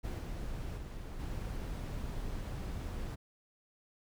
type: noise with level steps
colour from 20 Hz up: brown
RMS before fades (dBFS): -38 / -40 / -43 / -39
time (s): 0.03-3.16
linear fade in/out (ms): 20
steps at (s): 0.18 / 0.77 / 1.19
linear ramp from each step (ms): 10
effects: none